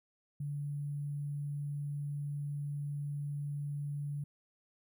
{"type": "tone with sample-and-hold", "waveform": "sine", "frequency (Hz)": 144.6, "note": "D3", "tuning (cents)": -27, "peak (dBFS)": -35, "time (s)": [0.4, 4.24], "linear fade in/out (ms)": 5, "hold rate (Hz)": 11025, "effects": []}